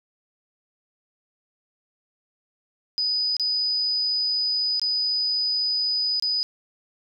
sine tone with dropouts, 4978 Hz, D#8, in tune, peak -21 dBFS, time 2.98-6.43 s, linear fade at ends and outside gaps 0 ms, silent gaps 3.367-3.397 / 4.796-4.816 / 6.198-6.224 s, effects none

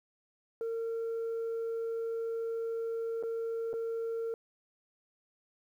sine tone with dropouts, 456.8 Hz, A#4, 35 cents flat, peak -30 dBFS, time 0.61-4.34 s, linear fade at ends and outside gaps 1 ms, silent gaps 3.227-3.235 / 3.731-3.738 s, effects tanh soft clip ceiling -31 dBFS + 11-bit

